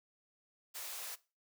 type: high-pass noise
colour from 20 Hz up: white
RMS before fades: -44 dBFS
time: 0.74-1.16 s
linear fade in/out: 20 ms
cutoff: 480 Hz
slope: 24 dB/octave
effects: noise-tail reverb RT60 0.3 s tail -19 dB re dry